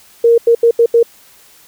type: tone bursts at uneven times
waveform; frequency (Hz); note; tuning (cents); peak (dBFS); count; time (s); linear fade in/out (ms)
sine; 466.2; A#4; 0; -5; 5; 0.24-0.38 / 0.47-0.55 / 0.63-0.71 / 0.79-0.86 / 0.94-1.03; 5
effects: white hiss -45 dBFS RMS until 1.67 s